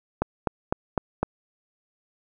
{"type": "click train", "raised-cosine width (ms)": 1, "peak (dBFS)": -8, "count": 5, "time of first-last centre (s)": [0.22, 1.23], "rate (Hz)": 3.96, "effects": []}